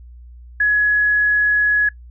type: tone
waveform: sine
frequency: 1684 Hz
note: G#6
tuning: 24 cents sharp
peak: -12 dBFS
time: 0.6-1.89 s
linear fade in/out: 5 ms
effects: noise-tail reverb RT60 0.1 s tail -21 dB re dry + added 60 Hz sine -37 dBFS peak until 2.1 s